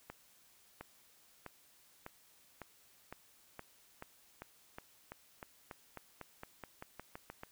accelerating click train, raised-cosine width 0.5 ms, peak -30 dBFS, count 22, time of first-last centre 0.1-7.434 s, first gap 710 ms, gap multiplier 0.92, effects white hiss -66 dBFS RMS until 7.51 s

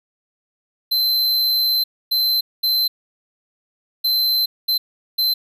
square tone bursts at uneven times, 4084 Hz, C8, 43 cents flat, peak -16 dBFS, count 6, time 0.91-1.84 / 2.11-2.41 / 2.63-2.88 / 4.04-4.46 / 4.68-4.78 / 5.18-5.34 s, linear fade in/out 10 ms, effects none

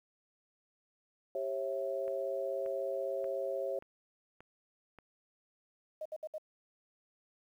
sine chord, C# diminished, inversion second, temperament equal with one note detuned, 392 / 543 / 659.3 Hz, G4 / C#5 / E5, 0 / -36 / 0 cents, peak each -40 / -35 / -40 dBFS, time 1.35-3.79 s, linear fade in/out 2 ms
click train, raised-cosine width 0.5 ms, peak -38 dBFS, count 6, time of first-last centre 2.08-4.987 s, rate 1.72 Hz
sine tone bursts, 622.3 Hz, D#5, in tune, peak -37 dBFS, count 4, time 6.01-6.382 s, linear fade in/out 5 ms, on 45 ms, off 64 ms
effects 11-bit

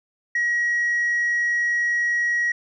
sine tone, 1905 Hz, A#6, 37 cents sharp, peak -17 dBFS, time 0.35-2.52 s, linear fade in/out 5 ms, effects tanh soft clip ceiling -17 dBFS

